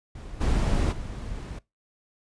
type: noise with level steps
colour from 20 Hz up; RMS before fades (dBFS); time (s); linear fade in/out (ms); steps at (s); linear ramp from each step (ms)
brown; -39 / -23 / -35; 0.15-1.59; 5; 0.4 / 0.91; 20
effects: noise-tail reverb RT60 0.2 s tail -21 dB re dry + resampled to 22050 Hz